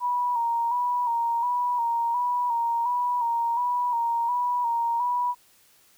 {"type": "tone with vibrato", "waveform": "sine", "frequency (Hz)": 955, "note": "A#5", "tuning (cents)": 42, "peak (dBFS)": -22, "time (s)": [0, 5.35], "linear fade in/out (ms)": 50, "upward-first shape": "square", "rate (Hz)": 1.4, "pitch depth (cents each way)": 41, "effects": ["white hiss -59 dBFS RMS until 5.97 s"]}